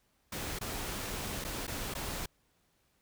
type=noise with dropouts; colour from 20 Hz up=pink; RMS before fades=-38 dBFS; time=0.32-2.26 s; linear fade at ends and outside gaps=5 ms; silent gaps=0.589-0.611 / 1.442-1.447 / 1.669-1.677 / 1.94-1.95 s; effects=pink hiss -73 dBFS RMS until 3.01 s